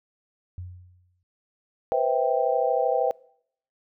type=tone with exponential decay; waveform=sine; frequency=90 Hz; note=F#2; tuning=47 cents flat; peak=-31 dBFS; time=0.58-1.23 s; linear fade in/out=0 ms; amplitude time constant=140 ms
type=chord; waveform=sine; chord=C major seventh; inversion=third; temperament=just; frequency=490.5 / 523.3 / 654.1 / 784.9 Hz; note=B4 / C5 / E5 / G5; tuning=-12 / 0 / -14 / +2 cents; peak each=-26 dBFS; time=1.92-3.11 s; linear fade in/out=0 ms
effects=noise-tail reverb RT60 0.7 s tail -25 dB re dry